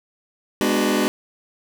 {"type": "chord", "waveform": "sawtooth", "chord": "G# half-diminished seventh", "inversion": "none", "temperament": "just", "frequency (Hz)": [207.7, 249.2, 299, 373.8], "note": ["G#3", "B3", "D4", "F#4"], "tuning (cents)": [0, 16, 31, 18], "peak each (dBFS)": [-19, -19, -19, -19], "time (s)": [0.61, 1.08], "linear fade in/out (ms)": 0, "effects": []}